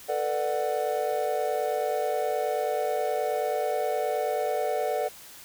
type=chord; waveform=triangle; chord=B minor seventh; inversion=third; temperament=just; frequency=444.5 / 493.9 / 592.7 / 740.8 Hz; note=A4 / B4 / D5 / F#5; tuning=+18 / 0 / +16 / +2 cents; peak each=-29 / -30 / -28 / -28 dBFS; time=0.08-5.09 s; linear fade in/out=20 ms; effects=white hiss -47 dBFS RMS until 5.44 s